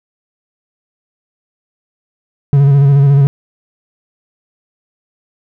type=tone with vibrato; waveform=triangle; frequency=140 Hz; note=C#3; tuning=18 cents sharp; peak=-3 dBFS; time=2.53-3.27 s; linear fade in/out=0 ms; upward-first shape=square; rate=14 Hz; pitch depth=34 cents each way; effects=none